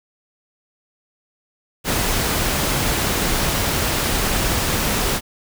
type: noise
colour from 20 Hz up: pink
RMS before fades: -20 dBFS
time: 1.84-5.21 s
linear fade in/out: 50 ms
effects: none